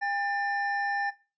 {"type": "tone pair together", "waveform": "triangle", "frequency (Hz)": [805, 1782.8], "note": ["G5", "A6"], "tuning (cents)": [46, 22], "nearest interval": "octave + major second", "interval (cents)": 1376, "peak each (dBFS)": -28, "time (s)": [0.01, 1.11], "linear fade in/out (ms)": 20, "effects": ["noise-tail reverb RT60 0.3 s tail -19 dB re dry", "resampled to 16000 Hz"]}